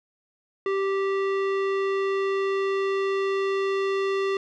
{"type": "tone with low-pass filter sweep", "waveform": "square", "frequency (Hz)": 390.5, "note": "G4", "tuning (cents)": -7, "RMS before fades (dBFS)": -25, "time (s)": [0.66, 4.37], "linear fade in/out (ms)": 2, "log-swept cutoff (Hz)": [2200, 3300], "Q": 1, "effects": []}